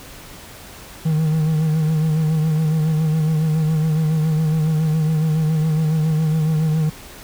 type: tone with vibrato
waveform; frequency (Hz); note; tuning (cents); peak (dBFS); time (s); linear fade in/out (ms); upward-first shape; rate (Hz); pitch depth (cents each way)
triangle; 156.8; D#3; +14; -13; 1.05-6.9; 10; sine; 7.2; 45
effects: pink hiss -39 dBFS RMS until 7.23 s